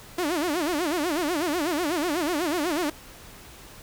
sawtooth tone with vibrato, 323.8 Hz, E4, 31 cents flat, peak -20 dBFS, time 0.18-2.9 s, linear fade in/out 5 ms, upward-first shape sine, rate 8.1 Hz, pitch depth 220 cents each way, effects pink hiss -46 dBFS RMS until 3.82 s

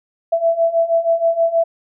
sine beating tone pair, 662 / 668.3 Hz, E5 / E5, +7 / +24 cents, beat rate 6.3 Hz, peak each -18 / -15 dBFS, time 0.32-1.64 s, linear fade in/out 10 ms, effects none

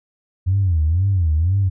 sine tone with vibrato, 87.31 Hz, F2, in tune, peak -13 dBFS, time 0.46-1.7 s, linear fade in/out 20 ms, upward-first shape sine, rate 2 Hz, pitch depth 230 cents each way, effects tanh soft clip ceiling -9 dBFS

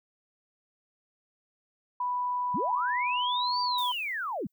sine tone, 987.8 Hz, B5, in tune, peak -27 dBFS, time 2-3.92 s, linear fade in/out 5 ms
sine linear two-way sweep, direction up then down, 137.9 to 4699 to 137.9 Hz, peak -30 dBFS, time 2.54-4.47 s, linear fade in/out 5 ms, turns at 3.61 s
violet noise with exponential decay, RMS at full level -41 dBFS, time 3.78-4.52 s, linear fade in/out 1 ms, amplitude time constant 160 ms
effects none

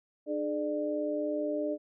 sine tone cluster, 301.2 / 420.6 / 596 Hz, D4 / G#4 / D5, +44 / +22 / +25 cents, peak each -33 / -37 / -32 dBFS, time 0.26-1.78 s, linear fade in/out 50 ms, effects none

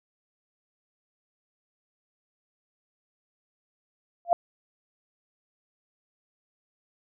sine tone with exponential growth, 690 Hz, F5, 21 cents flat, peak -12 dBFS, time 4.25-4.33 s, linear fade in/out 1 ms, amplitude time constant 16 ms, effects none

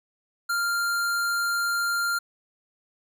square tone, 1394 Hz, F6, 4 cents flat, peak -24 dBFS, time 0.49-2.19 s, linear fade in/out 10 ms, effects none

